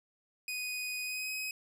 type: tone with pitch glide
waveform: sawtooth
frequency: 2489 to 2530 Hz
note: D#7 to D#7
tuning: 0 to +28 cents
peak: -32 dBFS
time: 0.48-1.51 s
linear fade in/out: 2 ms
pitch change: +28 cents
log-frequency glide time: 1.02-1.32 s
effects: none